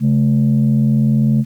sine tone pair together, 136.73 / 216.9 Hz, C#3 / A3, -23 / -25 cents, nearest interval minor sixth, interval 798 cents, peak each -12 dBFS, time 0-1.45 s, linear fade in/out 50 ms, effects tanh soft clip ceiling -6 dBFS + 8-bit

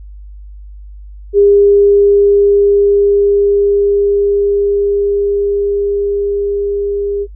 sine tone with level ramp, 404.2 Hz, G#4, 47 cents flat, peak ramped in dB -4 to -14 dBFS, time 1.33-7.27 s, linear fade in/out 50 ms, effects noise-tail reverb RT60 0.1 s tail -22 dB re dry + added 50 Hz sine -29 dBFS peak until 7.35 s

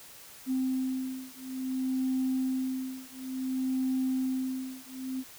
sine beating tone pair, 259.9 / 260.47 Hz, C4 / C4, -11 / -8 cents, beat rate 0.57 Hz, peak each -31 dBFS, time 0.46-5.24 s, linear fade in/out 50 ms, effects tanh soft clip ceiling -21 dBFS + white hiss -50 dBFS RMS until 5.38 s

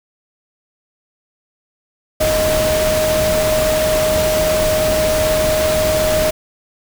sine tone in noise, 622.3 Hz, D#5, in tune, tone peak -14 dBFS, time 2.2-6.31 s, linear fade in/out 10 ms, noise pink, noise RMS -20 dBFS, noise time 2.2-6.31 s, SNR +3 dB, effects none

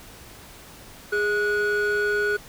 triangle tone pair together, 413.2 / 1464 Hz, G#4 / F#6, -9 / -19 cents, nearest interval octave + minor seventh, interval 2190 cents, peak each -20 dBFS, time 1.12-2.37 s, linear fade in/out 10 ms, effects tanh soft clip ceiling -16 dBFS + pink hiss -45 dBFS RMS until 2.48 s

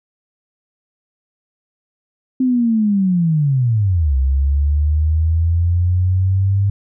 sine linear two-way sweep, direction down then up, 261.6 to 65.41 to 100.3 Hz, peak -12 dBFS, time 2.4-6.7 s, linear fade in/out 5 ms, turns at 4.16 s, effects none

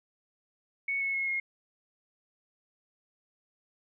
sine tone with pitch steps, 2217 / 2194 / 2171 / 2149 Hz, C#7 / C#7 / C#7 / C7, 0 / -18 / -37 / +46 cents, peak -28 dBFS, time 0.88-1.4 s, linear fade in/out 5 ms, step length 130 ms, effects none

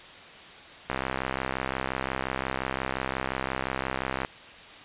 click train, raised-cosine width 0.5 ms, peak -13 dBFS, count 221, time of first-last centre 0.9-4.249 s, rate 65.7 Hz, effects white hiss -46 dBFS RMS until 4.84 s + resampled to 8000 Hz

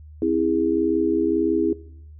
sine chord, C augmented, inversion none, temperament just, 261.6 / 327 / 408.8 Hz, C4 / E4 / G#4, 0 / -14 / -27 cents, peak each -25 / -20 / -24 dBFS, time 0.22-1.73 s, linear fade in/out 2 ms, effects noise-tail reverb RT60 0.7 s tail -20 dB re dry + added 76 Hz sine -40 dBFS peak until 2.19 s

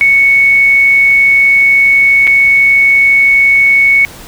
sine tone with dropouts, 2217 Hz, C#7, in tune, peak -4 dBFS, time 0.01-4.05 s, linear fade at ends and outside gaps 0 ms, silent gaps 2.27-2.275 s, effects pink hiss -32 dBFS RMS until 4.27 s

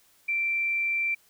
sine tone, 2349 Hz, D7, in tune, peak -24 dBFS, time 0.28-1.15 s, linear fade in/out 10 ms, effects white hiss -62 dBFS RMS until 1.29 s

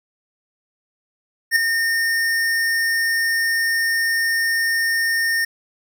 square tone with ADSR envelope, 1826 Hz, A#6, 36 cents flat, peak -11 dBFS, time 1.51-5.45 s, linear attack 51 ms, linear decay 4 ms, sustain -7 dB, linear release 7 ms, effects none

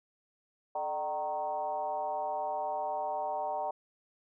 sine tone with frequency modulation, 764 Hz, G5, 45 cents flat, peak -31 dBFS, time 0.75-3.71 s, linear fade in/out 5 ms, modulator 164 Hz, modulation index 1.2, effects none

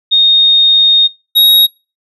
sine / square tone pair in turn, 3701 / 3781 Hz, A#7 / A#7, -13 / +24 cents, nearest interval unison, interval 37 cents, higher second, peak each -5 dBFS, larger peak neither, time 0.11-1.08 / 1.35-1.67 s, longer first, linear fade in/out 20 ms, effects noise-tail reverb RT60 0.3 s tail -25 dB re dry + resampled to 32000 Hz

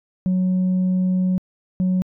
sine tone bursts at uneven times, 184.4 Hz, F#3, 6 cents flat, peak -14 dBFS, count 2, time 0.26-1.38 / 1.8-2.02 s, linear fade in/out 0 ms, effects tanh soft clip ceiling -15 dBFS

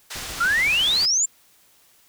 white band-pass noise, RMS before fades -34 dBFS, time 0.1-1.06 s, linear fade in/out 10 ms, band 760 to 6500 Hz, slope 12 dB/octave
pink noise with tremolo, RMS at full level -36 dBFS, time 0.15-1.06 s, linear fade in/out 5 ms, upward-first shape sine, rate 14 Hz, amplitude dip 45%
sine exponential sweep, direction up, 1329 to 7460 Hz, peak -17 dBFS, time 0.4-1.26 s, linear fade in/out 10 ms
effects white hiss -57 dBFS RMS until 2.08 s

